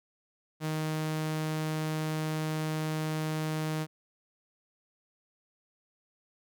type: tone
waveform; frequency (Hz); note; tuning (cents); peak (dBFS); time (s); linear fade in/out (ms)
sawtooth; 156.1; D#3; +6; -26; 0.6-3.87; 50
effects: none